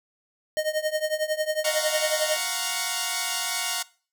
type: tone with tremolo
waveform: square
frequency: 618 Hz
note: D#5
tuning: 12 cents flat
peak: -21 dBFS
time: 0.57-2.37 s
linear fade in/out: 0 ms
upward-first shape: triangle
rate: 11 Hz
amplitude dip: 90%
type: chord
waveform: 5% pulse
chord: Gb major seventh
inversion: third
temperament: equal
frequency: 698.5 / 740 / 932.3 / 1108.7 Hz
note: F5 / Gb5 / Bb5 / Db6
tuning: 0 / 0 / 0 / 0 cents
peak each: -20 dBFS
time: 1.64-3.83 s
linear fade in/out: 10 ms
effects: noise-tail reverb RT60 0.4 s tail -21 dB re dry